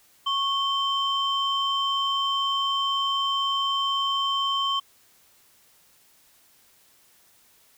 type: tone pair together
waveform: sine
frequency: 1100 / 3111 Hz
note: C#6 / G7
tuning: -14 / -14 cents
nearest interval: octave + tritone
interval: 1800 cents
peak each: -24 dBFS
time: 0.26-4.8 s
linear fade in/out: 10 ms
effects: tanh soft clip ceiling -17 dBFS + white hiss -59 dBFS RMS until 7.77 s